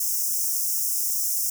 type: high-pass noise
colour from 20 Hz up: white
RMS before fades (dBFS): -25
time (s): 0-1.5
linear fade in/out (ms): 5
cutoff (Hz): 5300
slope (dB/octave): 96
effects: none